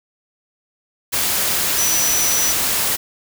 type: tone in noise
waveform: sine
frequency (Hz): 5920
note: F#8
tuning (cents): 0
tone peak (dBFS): -18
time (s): 1.77-2.53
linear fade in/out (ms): 20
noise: white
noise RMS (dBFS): -19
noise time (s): 1.12-2.97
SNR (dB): -2
effects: none